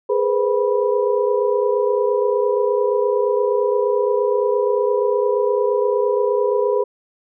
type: tone cluster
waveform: sine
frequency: 415.3 / 481.4 / 510 / 981 Hz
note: G#4 / B4 / C5 / B5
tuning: 0 / -44 / -44 / -12 cents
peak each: -18 / -23 / -20 / -26 dBFS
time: 0.09-6.84 s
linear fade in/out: 10 ms
effects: none